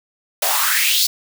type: noise with high-pass filter sweep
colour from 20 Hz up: white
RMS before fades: -17 dBFS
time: 0.42-1.07 s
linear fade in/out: 5 ms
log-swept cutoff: 600 to 4700 Hz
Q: 4
effects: none